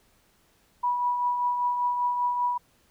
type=tone with tremolo; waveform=sine; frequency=977 Hz; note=B5; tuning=19 cents flat; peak=-21 dBFS; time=0.83-2.58 s; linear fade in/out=10 ms; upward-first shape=triangle; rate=5.1 Hz; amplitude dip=45%; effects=pink hiss -64 dBFS RMS until 2.9 s